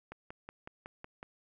click train, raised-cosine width 0.5 ms, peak -29 dBFS, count 7, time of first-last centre 0.12-1.229 s, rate 5.41 Hz, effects none

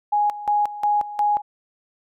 sine tone with tremolo, 830 Hz, G#5, 1 cent flat, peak -16 dBFS, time 0.12-1.42 s, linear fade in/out 10 ms, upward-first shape square, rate 2.8 Hz, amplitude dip 80%, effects none

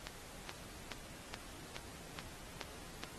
click train, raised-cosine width 0.2 ms, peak -23 dBFS, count 8, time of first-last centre 0.07-3.036 s, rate 2.36 Hz, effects pink hiss -53 dBFS RMS until 3.18 s + AAC 32 kbps

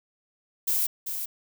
violet noise with echo, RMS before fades -25 dBFS, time 0.67-0.87 s, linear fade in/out 10 ms, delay 390 ms, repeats 1, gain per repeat -7 dB, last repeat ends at 1.26 s, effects none

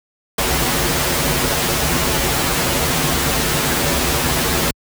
pink noise with comb filter, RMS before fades -17 dBFS, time 0.38-4.71 s, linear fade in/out 5 ms, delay 9.8 ms, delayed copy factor -0.95, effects high-pass 60 Hz 12 dB/octave

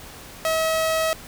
sawtooth tone, 642 Hz, E5, 46 cents flat, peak -16 dBFS, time 0.45-1.13 s, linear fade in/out 0 ms, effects pink hiss -41 dBFS RMS until 1.27 s

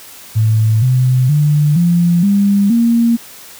sine tone with pitch steps, 110 / 127.83 / 148.54 / 172.61 / 200.6 / 233.1 Hz, A2 / C3 / D3 / F3 / G3 / A#3, 0 / -40 / +20 / -20 / +40 / 0 cents, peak -8 dBFS, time 0.35-3.17 s, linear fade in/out 20 ms, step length 470 ms, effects white hiss -36 dBFS RMS until 3.59 s + high-pass 60 Hz 12 dB/octave

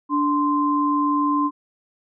sine tone pair together, 292.2 / 1041.3 Hz, D4 / C6, -9 / -9 cents, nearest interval octave + minor seventh, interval 2200 cents, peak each -20 dBFS, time 0.09-1.51 s, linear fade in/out 50 ms, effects none

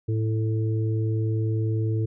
harmonic tone, 110 Hz, A2, in tune, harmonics 1 / 3 / 4, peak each -22 / -32 / -34 dBFS, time 0.08-2.06 s, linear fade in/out 10 ms, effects none

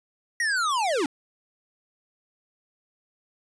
square linear sweep, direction down, 1922 to 258.2 Hz, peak -23 dBFS, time 0.4-1.06 s, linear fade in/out 2 ms, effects resampled to 22050 Hz

